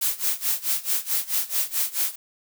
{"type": "noise with tremolo", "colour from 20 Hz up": "blue", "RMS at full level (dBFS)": -22, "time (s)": [0.01, 2.16], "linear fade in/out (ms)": 10, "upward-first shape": "sine", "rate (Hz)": 4.6, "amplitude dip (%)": 90, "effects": []}